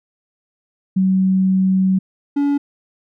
sine / triangle tone pair in turn, 188.9 / 284.8 Hz, F#3 / C#4, +36 / +47 cents, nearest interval perfect fifth, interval 711 cents, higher second, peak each -12 / -12 dBFS, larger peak neither, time 0.96-1.99 / 2.36-2.58 s, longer first, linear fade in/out 10 ms, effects none

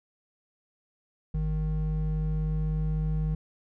triangle tone pair together, 51.91 / 155.56 Hz, G#1 / D#3, 0 / 0 cents, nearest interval octave + perfect fifth, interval 1900 cents, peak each -26 dBFS, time 1.34-3.35 s, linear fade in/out 5 ms, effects none

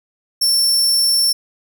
sawtooth tone, 5420 Hz, E8, 47 cents sharp, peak -10 dBFS, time 0.41-1.33 s, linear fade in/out 10 ms, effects none

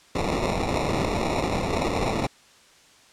blue noise with sample-and-hold, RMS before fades -25 dBFS, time 0.15-2.27 s, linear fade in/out 5 ms, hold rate 1575 Hz, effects white hiss -54 dBFS RMS until 3.12 s + low-pass 7000 Hz 12 dB/octave

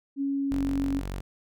sine tone with pitch glide, 277.2 to 275.6 Hz, C#4 to C#4, 0 to -10 cents, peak -25 dBFS, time 0.16-1.02 s, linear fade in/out 50 ms, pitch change -10 cents, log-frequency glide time 0.38-0.61 s
sawtooth tone, 46.81 Hz, F#1, 21 cents sharp, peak -28 dBFS, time 0.51-1.21 s, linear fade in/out 10 ms
effects none

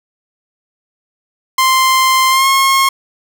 sawtooth tone with pitch glide, 1046 to 1079.8 Hz, C6 to C#6, -1 to -46 cents, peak -5 dBFS, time 1.58-2.89 s, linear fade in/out 5 ms, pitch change +55 cents, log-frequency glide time 2.3-2.47 s, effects 7-bit

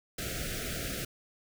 pink band-stop noise, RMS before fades -36 dBFS, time 0.18-1.05 s, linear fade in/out 5 ms, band 710 to 1300 Hz, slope 96 dB/octave, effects none

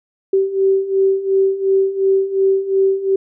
sine beating tone pair, 385.1 / 387.9 Hz, G4 / G4, -31 / -18 cents, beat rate 2.8 Hz, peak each -18 / -14 dBFS, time 0.33-3.16 s, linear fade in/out 5 ms, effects none

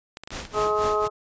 clicks, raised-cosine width 0.2 ms, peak -20 dBFS, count 6, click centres 0.171 / 0.236 / 0.275 / 0.306 / 0.402 / 0.452 s
pink noise with tremolo, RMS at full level -32 dBFS, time 0.31-1.08 s, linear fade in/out 10 ms, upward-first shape sine, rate 4.1 Hz, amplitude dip 85%
harmonic tone, 211.3 Hz, G#3, 30 cents sharp, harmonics 2 / 3 / 4 / 5 / 6, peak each -24 / -29 / -31 / -31 / -25 dBFS, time 0.53-1.1 s, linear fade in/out 50 ms
effects resampled to 16000 Hz

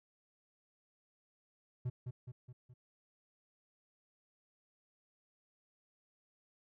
triangle tone with echo, 124.4 Hz, B2, 13 cents sharp, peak -32 dBFS, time 1.85-1.9 s, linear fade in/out 10 ms, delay 210 ms, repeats 4, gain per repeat -5 dB, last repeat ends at 2.74 s, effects none

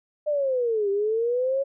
sine linear two-way sweep, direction down then up, 608 to 392 to 555 Hz, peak -21 dBFS, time 0.26-1.64 s, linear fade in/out 20 ms, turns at 0.9 s, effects none

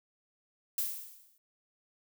violet noise with exponential decay, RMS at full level -30 dBFS, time 0.78-1.38 s, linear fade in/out 2 ms, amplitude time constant 130 ms, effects none

